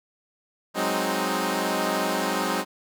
10% pulse chord, Ab dominant seventh, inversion third, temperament equal, 185 / 207.7 / 261.6 / 311.1 Hz, Gb3 / Ab3 / C4 / Eb4, 0 / 0 / 0 / 0 cents, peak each -21 dBFS, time 0.74-2.65 s, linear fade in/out 50 ms, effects none

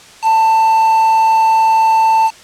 triangle tone with quantisation, 889 Hz, A5, 18 cents sharp, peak -6 dBFS, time 0.22-2.31 s, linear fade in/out 50 ms, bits 4, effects white hiss -39 dBFS RMS until 2.43 s + low-pass 7000 Hz 12 dB/octave

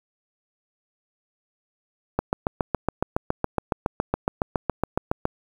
click train, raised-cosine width 1 ms, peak -7 dBFS, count 23, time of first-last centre 2.19-5.254 s, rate 7.18 Hz, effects 7-bit

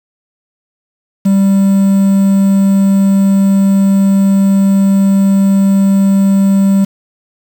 triangle tone with quantisation, 196 Hz, G3, in tune, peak -4 dBFS, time 1.25-6.85 s, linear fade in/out 10 ms, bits 5, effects none

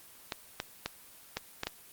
clicks, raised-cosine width 0.2 ms, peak -15 dBFS, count 6, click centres 0.322 / 0.601 / 0.86 / 1.37 / 1.634 / 1.67 s, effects white hiss -54 dBFS RMS until 1.92 s + Opus 24 kbps

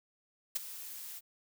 blue noise with ADSR envelope, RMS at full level -30 dBFS, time 0.55-1.21 s, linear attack 12 ms, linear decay 14 ms, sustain -15 dB, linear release 37 ms, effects none

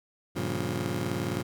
20% pulse chord, G half-diminished seventh, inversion none, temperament just, 98 / 117.6 / 141.12 / 176.4 Hz, G2 / Bb2 / Db3 / F3, 0 / +16 / +31 / +18 cents, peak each -30 dBFS, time 0.35-1.43 s, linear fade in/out 20 ms, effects none

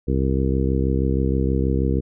harmonic tone, 66.3 Hz, C2, 23 cents sharp, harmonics 1 / 2 / 3 / 4 / 5 / 6 / 7, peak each -21 / -24 / -26 / -27 / -28 / -29 / -29 dBFS, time 0.07-2.01 s, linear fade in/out 20 ms, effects none

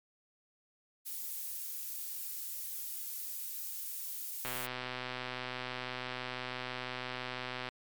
violet noise, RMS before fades -40 dBFS, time 1.05-4.67 s, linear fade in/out 20 ms
click train, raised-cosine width 0.3 ms, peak -22 dBFS, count 409, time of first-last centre 4.45-7.688 s, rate 126 Hz
effects MP3 96 kbps

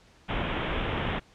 pink low-pass noise, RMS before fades -30 dBFS, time 0.28-1.2 s, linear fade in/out 20 ms, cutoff 3500 Hz, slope 96 dB/octave, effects pink hiss -58 dBFS RMS until 1.34 s + low-pass 6000 Hz 12 dB/octave

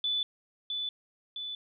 sine tone with echo, 3484 Hz, A7, 18 cents flat, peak -27 dBFS, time 0.04-0.23 s, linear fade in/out 2 ms, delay 660 ms, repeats 2, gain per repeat -4 dB, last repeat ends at 1.55 s, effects none

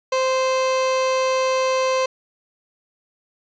30% pulse tone, 521 Hz, C5, 7 cents flat, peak -15 dBFS, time 0.12-2.06 s, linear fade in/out 5 ms, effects resampled to 16000 Hz + 8-bit

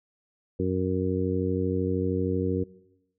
harmonic tone, 92.9 Hz, F#2, 7 cents sharp, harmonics 1 / 2 / 3 / 4 / 5, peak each -30 / -30 / -30 / -30 / -30 dBFS, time 0.59-2.64 s, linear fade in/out 10 ms, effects noise-tail reverb RT60 0.9 s tail -21 dB re dry

